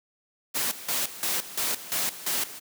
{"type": "noise with tremolo", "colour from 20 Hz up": "white", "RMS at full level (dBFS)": -27, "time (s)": [0.54, 2.6], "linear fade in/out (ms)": 20, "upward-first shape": "square", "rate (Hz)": 2.9, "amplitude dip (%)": 80, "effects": ["high-pass 150 Hz 12 dB/octave"]}